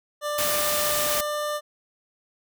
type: tone with pitch glide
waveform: 25% pulse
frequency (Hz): 592 to 595.8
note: D5 to D5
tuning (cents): +14 to +25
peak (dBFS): -22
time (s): 0.21-1.61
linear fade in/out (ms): 50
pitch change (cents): +11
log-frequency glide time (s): 0.37-0.74
type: noise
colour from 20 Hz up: white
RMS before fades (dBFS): -26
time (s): 0.38-1.21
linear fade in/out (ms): 5
effects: none